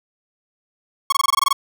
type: tone bursts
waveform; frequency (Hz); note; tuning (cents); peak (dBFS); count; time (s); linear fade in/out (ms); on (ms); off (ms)
45% pulse; 1101; C#6; -12; -13; 10; 1.1-1.529; 5; 24; 21
effects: none